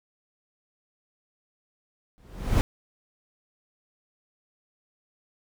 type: noise with exponential growth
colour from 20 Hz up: brown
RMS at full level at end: -17 dBFS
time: 2.18-2.61 s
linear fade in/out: 0 ms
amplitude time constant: 92 ms
effects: none